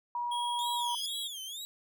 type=tone; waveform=sine; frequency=960 Hz; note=B5; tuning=49 cents flat; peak=-31 dBFS; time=0.15-0.95 s; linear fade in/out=2 ms
type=tone with pitch glide; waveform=square; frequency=3293 to 3335 Hz; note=G#7 to G#7; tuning=-15 to +7 cents; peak=-36 dBFS; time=0.31-1.28 s; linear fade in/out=10 ms; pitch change=+22 cents; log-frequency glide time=0.69-0.93 s
type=tone with vibrato; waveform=sawtooth; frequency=3466 Hz; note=A7; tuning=27 cents flat; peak=-36 dBFS; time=0.59-1.65 s; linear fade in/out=0 ms; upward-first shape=sine; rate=2.1 Hz; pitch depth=210 cents each way
type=tone with exponential growth; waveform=sawtooth; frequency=5010 Hz; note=D#8; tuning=11 cents sharp; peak=-34 dBFS; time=0.69-1.06 s; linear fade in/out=1 ms; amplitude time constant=79 ms
effects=none